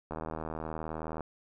click train, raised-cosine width 1 ms, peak -23 dBFS, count 88, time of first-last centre 0.11-1.207 s, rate 79.3 Hz, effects none

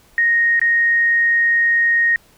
sine tone with dropouts, 1864.7 Hz, A#6, in tune, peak -12 dBFS, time 0.18-2.16 s, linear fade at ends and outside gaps 1 ms, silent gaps 0.595-0.615 s, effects pink hiss -52 dBFS RMS until 2.37 s

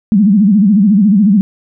sine tone with vibrato, 203.1 Hz, G#3, 38 cents flat, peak -5 dBFS, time 0.12-1.41 s, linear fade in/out 0 ms, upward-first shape sine, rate 14 Hz, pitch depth 160 cents each way, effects none

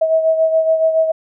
sine beating tone pair, 642 / 649.1 Hz, E5 / E5, -46 / -27 cents, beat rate 7.1 Hz, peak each -12 / -20 dBFS, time 0.01-1.12 s, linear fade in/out 10 ms, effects none

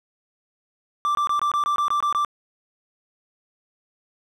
triangle tone bursts, 1174.7 Hz, D6, in tune, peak -17 dBFS, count 10, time 1.05-2.248 s, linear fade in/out 0 ms, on 100 ms, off 22 ms, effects none

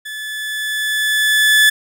30% pulse tone with level ramp, 1730 Hz, A6, 30 cents flat, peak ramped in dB -24 to -5 dBFS, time 0.05-1.7 s, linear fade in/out 10 ms, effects none

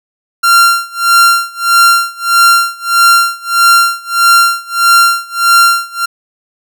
45% pulse tone with tremolo, 1380 Hz, F6, 21 cents flat, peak -3 dBFS, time 0.43-6.06 s, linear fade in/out 10 ms, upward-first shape sine, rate 1.6 Hz, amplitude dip 95%, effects none

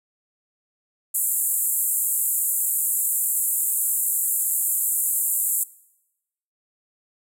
white band-pass noise, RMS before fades -23 dBFS, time 1.14-5.64 s, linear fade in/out 10 ms, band 7300 to 15000 Hz, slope 96 dB/octave, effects noise-tail reverb RT60 0.9 s tail -21 dB re dry

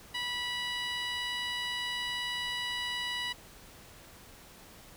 15% pulse tone with band-pass filter, 979 Hz, B5, 15 cents flat, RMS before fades -35 dBFS, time 0.14-3.33 s, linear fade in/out 10 ms, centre 3100 Hz, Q 0.86, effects pink hiss -53 dBFS RMS until 4.96 s

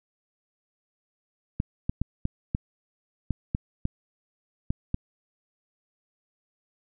clicks, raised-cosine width 5 ms, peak -13 dBFS, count 10, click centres 1.601 / 1.895 / 2.016 / 2.254 / 2.549 / 3.307 / 3.549 / 3.854 / 4.705 / 4.944 s, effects none

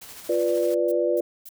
white noise with tremolo, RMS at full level -41 dBFS, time 0.01-0.75 s, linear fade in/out 10 ms, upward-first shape square, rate 13 Hz, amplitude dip 30%
sine chord, B diminished, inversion second, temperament equal, 349.2 / 493.9 / 587.3 Hz, F4 / B4 / D5, 0 / 0 / 0 cents, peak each -24 dBFS, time 0.29-1.21 s, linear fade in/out 5 ms
violet noise bursts, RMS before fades -41 dBFS, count 3, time 0.88-1.491 s, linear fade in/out 5 ms, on 37 ms, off 250 ms
effects none

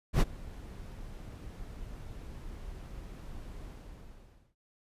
brown noise with ADSR envelope, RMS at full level -20 dBFS, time 0.13-4.55 s, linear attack 77 ms, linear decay 35 ms, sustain -24 dB, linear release 930 ms, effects resampled to 32000 Hz

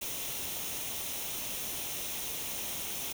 white noise with comb filter, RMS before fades -37 dBFS, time 0.01-3.13 s, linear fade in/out 10 ms, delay 0.32 ms, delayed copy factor +0.5, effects none

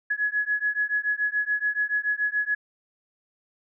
sine beating tone pair, 1684 / 1691 Hz, G#6 / G#6, +24 / +31 cents, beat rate 7 Hz, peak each -26 dBFS, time 0.1-2.55 s, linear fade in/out 10 ms, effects none

